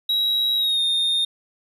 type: tone with pitch glide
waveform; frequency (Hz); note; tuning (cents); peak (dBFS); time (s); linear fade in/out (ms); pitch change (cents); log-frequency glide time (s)
triangle; 3857 to 3664; B7 to A#7; -42 to -31; -17; 0.09-1.25; 5; -89; 0.56-0.81
effects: none